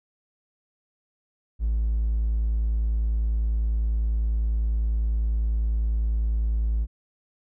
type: tone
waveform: triangle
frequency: 55 Hz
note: A1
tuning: in tune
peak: -18 dBFS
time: 1.59-6.87 s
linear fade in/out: 50 ms
effects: tanh soft clip ceiling -16 dBFS

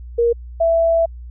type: tone pair in turn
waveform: sine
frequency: 470 / 662.9 Hz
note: A#4 / E5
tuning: +14 / +10 cents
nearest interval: tritone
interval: 596 cents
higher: second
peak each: -12 / -12 dBFS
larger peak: neither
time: 0.18-0.33 / 0.6-1.06 s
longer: second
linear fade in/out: 10 ms
effects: added 60 Hz sine -31 dBFS peak until 1.3 s

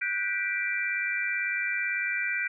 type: chord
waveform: sine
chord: G major seventh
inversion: third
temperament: just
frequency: 1470 / 1568 / 1960 / 2352 Hz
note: F#6 / G6 / B6 / D7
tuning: -12 / 0 / -14 / +2 cents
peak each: -34 / -34 / -32 / -30 dBFS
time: 0.01-2.48 s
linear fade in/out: 10 ms
effects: none

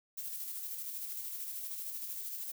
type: noise with tremolo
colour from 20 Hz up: violet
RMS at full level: -40 dBFS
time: 0.17-2.52 s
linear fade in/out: 10 ms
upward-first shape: square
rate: 13 Hz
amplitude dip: 30%
effects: none

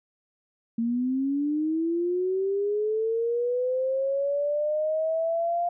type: linear sweep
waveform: sine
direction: up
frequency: 227 to 700 Hz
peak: -23 dBFS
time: 0.78-5.69 s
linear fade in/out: 5 ms
effects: none

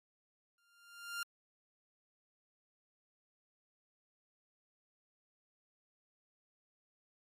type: tone with exponential growth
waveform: sawtooth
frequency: 1396.9 Hz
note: F6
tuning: in tune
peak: -32 dBFS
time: 0.58-1.23 s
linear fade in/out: 2 ms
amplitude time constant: 140 ms
effects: MP3 64 kbps

